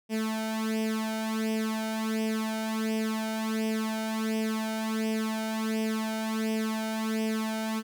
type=tone with flanger; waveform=sawtooth; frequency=220 Hz; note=A3; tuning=in tune; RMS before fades=-30 dBFS; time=0.09-7.83 s; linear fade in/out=50 ms; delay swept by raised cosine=0.36 to 1.36 ms; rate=1.4 Hz; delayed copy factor=+0.8; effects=none